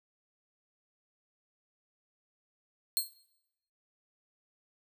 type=tone with exponential decay; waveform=15% pulse; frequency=4235 Hz; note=C8; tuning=20 cents sharp; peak=-17 dBFS; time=2.97-3.13 s; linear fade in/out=0 ms; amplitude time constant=33 ms; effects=noise-tail reverb RT60 0.8 s tail -19 dB re dry